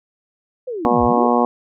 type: linear two-way sweep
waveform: sine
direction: down then up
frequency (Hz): 529 to 51.91 to 471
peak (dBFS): -23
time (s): 0.67-1.28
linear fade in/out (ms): 10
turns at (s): 1.04
type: harmonic tone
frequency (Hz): 120.8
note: B2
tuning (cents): -38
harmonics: 2 / 3 / 4 / 5 / 6 / 7 / 8 / 9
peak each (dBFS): -18 / -23 / -20 / -24 / -20 / -22 / -24 / -22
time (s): 0.85-1.45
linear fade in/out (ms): 0
effects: none